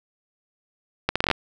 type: accelerating click train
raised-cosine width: 0.3 ms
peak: -4 dBFS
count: 8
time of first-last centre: 1.09-1.313 s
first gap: 66 ms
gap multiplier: 0.74
effects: none